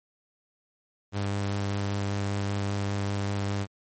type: tone with vibrato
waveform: sawtooth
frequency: 100 Hz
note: G2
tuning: 35 cents sharp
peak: -23 dBFS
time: 1.12-3.67 s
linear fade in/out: 50 ms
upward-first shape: square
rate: 5.1 Hz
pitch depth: 9 cents each way
effects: MP3 32 kbps